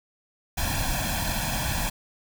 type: noise with comb filter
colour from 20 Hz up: pink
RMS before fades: -27 dBFS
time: 0.57-1.9 s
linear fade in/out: 10 ms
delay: 1.2 ms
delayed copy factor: +1
effects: none